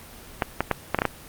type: clicks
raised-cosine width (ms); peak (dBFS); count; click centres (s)
0.5; -5; 7; 0.422 / 0.606 / 0.713 / 0.946 / 0.988 / 1.019 / 1.053
effects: pink hiss -44 dBFS RMS until 1.28 s + Opus 24 kbps